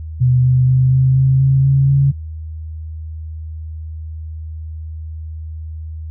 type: tone with pitch steps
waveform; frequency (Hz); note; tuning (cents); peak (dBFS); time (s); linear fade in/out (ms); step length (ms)
sine; 126 / 127.69 / 129.39 / 131.12 / 132.88 / 134.65 / 136.45 / 138.28; B2 / C3 / C3 / C3 / C3 / C#3 / C#3 / C#3; +35 / -42 / -19 / +4 / +27 / -50 / -27 / -4; -9; 0.2-2.12; 20; 240
effects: added 79 Hz sine -25 dBFS peak until 6.1 s